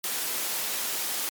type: high-pass noise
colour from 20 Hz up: white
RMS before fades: -30 dBFS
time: 0.04-1.29 s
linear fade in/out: 0 ms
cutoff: 250 Hz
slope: 12 dB/octave
effects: MP3 96 kbps